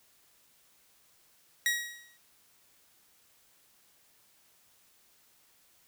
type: tone with exponential decay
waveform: sawtooth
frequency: 1904 Hz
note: A#6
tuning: 36 cents sharp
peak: -20 dBFS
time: 1.66-2.17 s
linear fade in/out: 1 ms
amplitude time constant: 110 ms
effects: white hiss -65 dBFS RMS until 5.87 s